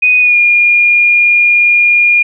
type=tone with pitch glide; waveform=sine; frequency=2489 to 2421 Hz; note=D#7 to D#7; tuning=0 to -48 cents; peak=-5 dBFS; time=0.02-2.23 s; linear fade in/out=10 ms; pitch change=-48 cents; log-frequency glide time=0.2-0.37 s; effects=none